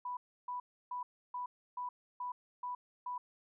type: tone bursts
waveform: sine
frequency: 987.8 Hz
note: B5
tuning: in tune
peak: -37 dBFS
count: 8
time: 0.05-3.18 s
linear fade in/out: 5 ms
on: 120 ms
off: 310 ms
effects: none